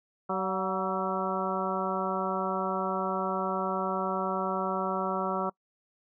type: harmonic tone with a mistuned harmonic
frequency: 190 Hz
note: F#3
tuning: 46 cents sharp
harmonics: 1 / 2 / 3 / 4 / 5 / 6 / 7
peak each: -35 / -35 / -35 / -35 / -35 / -35 / -35 dBFS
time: 0.29-5.5 s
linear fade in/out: 10 ms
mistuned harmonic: 4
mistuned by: -47 cents
effects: noise-tail reverb RT60 0.1 s tail -24 dB re dry